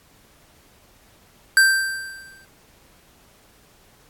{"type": "tone with exponential decay", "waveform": "square", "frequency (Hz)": 1568, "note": "G6", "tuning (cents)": 0, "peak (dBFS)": -10, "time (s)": [1.57, 2.45], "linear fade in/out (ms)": 1, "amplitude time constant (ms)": 190, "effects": ["pink hiss -55 dBFS RMS until 4.09 s", "AAC 64 kbps"]}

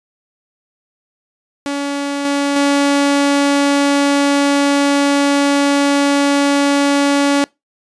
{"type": "tone with level steps", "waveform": "sawtooth", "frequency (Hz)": 283, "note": "C#4", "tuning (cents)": 36, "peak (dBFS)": [-14, -10, -7], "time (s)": [1.66, 7.44], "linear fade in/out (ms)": 0, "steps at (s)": [2.25, 2.56], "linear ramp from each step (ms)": 2, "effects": ["noise-tail reverb RT60 0.2 s tail -24 dB re dry", "resampled to 22050 Hz"]}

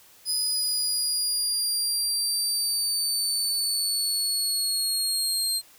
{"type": "linear sweep", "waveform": "25% pulse", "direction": "down", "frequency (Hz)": [5000, 4186], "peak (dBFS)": -19, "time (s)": [0.25, 5.62], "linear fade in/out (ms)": 50, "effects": ["white hiss -54 dBFS RMS until 5.78 s"]}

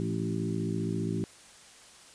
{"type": "harmonic tone with a mistuned harmonic", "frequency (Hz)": 55, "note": "A1", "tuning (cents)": 0, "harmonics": [2, 3, 4, 5, 6, 7], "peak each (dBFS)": [-35, -33, -36, -38, -37, -38], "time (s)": [0, 1.24], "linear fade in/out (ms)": 0, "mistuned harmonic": 3, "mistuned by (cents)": 56, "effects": ["white hiss -53 dBFS RMS until 2.14 s", "resampled to 22050 Hz"]}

